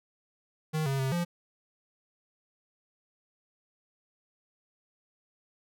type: tone with pitch steps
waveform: square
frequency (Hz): 156.1 / 136.3 / 133.1 / 173.3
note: D#3 / C#3 / C3 / F3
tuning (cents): +6 / -29 / +30 / -13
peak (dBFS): -28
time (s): 0.73-1.25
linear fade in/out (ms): 20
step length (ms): 130
effects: none